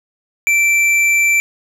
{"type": "tone with hard clipping", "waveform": "sine", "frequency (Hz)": 2340, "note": "D7", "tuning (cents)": -7, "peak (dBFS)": -12, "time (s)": [0.47, 1.4], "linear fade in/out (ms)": 0, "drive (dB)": 8, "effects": []}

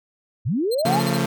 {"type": "linear sweep", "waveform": "sine", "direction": "up", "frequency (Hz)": [87.31, 889], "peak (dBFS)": -19, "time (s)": [0.45, 1.01], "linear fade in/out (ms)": 20}
{"type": "tone bursts", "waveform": "sawtooth", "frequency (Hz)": 4159, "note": "C8", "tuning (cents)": -11, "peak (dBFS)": -26, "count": 7, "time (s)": [0.71, 1.171], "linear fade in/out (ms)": 10, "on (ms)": 41, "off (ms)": 29}
{"type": "chord", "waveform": "sawtooth", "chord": "Db augmented", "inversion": "none", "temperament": "equal with one note detuned", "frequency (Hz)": [138.59, 174.61, 224.9], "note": ["Db3", "F3", "A3"], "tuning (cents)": [0, 0, 38], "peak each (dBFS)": -20, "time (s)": [0.85, 1.26], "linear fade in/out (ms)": 5}
{"effects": []}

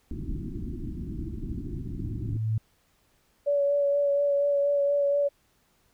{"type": "low-pass noise", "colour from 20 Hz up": "pink", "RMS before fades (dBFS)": -34, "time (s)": [0.11, 2.37], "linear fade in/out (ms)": 2, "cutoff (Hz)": 360, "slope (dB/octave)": 96}
{"type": "tone with exponential growth", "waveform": "sine", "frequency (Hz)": 110.1, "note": "A2", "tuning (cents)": 2, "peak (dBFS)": -22, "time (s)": [0.97, 2.58], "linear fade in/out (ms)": 5, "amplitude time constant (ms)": 350}
{"type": "tone with vibrato", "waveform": "sine", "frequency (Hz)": 569, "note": "C#5", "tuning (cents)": 45, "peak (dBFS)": -21, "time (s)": [3.46, 5.29], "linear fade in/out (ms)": 20, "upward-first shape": "sine", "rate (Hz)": 4.2, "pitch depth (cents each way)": 17}
{"effects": ["pink hiss -67 dBFS RMS until 5.93 s"]}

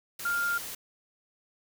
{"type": "tone in noise", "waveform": "sine", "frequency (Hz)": 1400, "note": "F6", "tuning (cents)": 4, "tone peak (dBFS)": -26, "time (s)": [0.25, 0.58], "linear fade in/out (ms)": 5, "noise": "white", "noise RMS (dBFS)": -39, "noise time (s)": [0.19, 0.75], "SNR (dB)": 10, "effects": []}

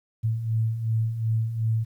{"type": "beating tone pair", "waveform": "sine", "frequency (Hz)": [110, 112.7], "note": ["A2", "A2"], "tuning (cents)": [0, 42], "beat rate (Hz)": 2.7, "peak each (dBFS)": [-30, -23], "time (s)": [0.23, 1.85], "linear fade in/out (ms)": 20, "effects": ["10-bit"]}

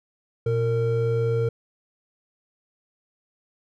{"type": "tone pair together", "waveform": "triangle", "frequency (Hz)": [118.4, 459.6], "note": ["A#2", "A#4"], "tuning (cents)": [27, -25], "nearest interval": "octave + major seventh", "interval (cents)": 2348, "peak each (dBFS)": -21, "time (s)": [0.46, 1.49], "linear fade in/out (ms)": 5, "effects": []}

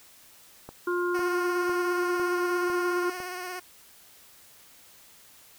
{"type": "click train", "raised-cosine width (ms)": 1, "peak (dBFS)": -26, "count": 6, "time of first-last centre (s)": [0.69, 3.203], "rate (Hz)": 1.99}
{"type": "harmonic tone", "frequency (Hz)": 353.3, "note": "F4", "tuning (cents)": 20, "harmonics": [1, 3, 4], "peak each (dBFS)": [-26, -33, -32], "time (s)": [0.87, 3.1], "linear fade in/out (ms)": 5}
{"type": "tone with vibrato", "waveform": "10% pulse", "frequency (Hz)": 362.6, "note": "F#4", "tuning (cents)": -35, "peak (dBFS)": -26, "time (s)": [1.14, 3.6], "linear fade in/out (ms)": 10, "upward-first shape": "sine", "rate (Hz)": 17, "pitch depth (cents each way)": 32}
{"effects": ["white hiss -54 dBFS RMS until 5.58 s"]}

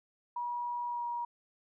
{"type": "tone with pitch glide", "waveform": "sine", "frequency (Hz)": [963, 953.6], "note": ["B5", "A#5"], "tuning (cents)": [-44, 39], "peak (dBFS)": -33, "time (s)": [0.36, 1.25], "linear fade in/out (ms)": 5, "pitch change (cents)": -17, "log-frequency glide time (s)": [0.87, 1.04], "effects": []}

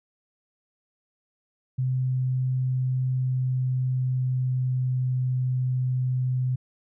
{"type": "tone with pitch glide", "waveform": "sine", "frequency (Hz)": [128.7, 127.59], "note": ["C3", "C3"], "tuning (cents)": [-28, -43], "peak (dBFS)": -22, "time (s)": [1.78, 6.56], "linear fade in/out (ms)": 10, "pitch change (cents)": -15, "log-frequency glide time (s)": [3.32, 5.13], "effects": []}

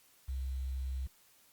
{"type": "tone with quantisation", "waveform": "sine", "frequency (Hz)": 65.41, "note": "C2", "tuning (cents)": 0, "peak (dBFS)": -34, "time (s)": [0.28, 1.07], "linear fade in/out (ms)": 10, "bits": 10, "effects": ["white hiss -65 dBFS RMS until 1.52 s", "Opus 48 kbps"]}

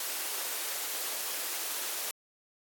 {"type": "high-pass noise", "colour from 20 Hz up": "white", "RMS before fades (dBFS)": -35, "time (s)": [0, 2.11], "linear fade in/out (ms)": 2, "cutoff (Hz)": 340, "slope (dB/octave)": 24, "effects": ["AAC 64 kbps"]}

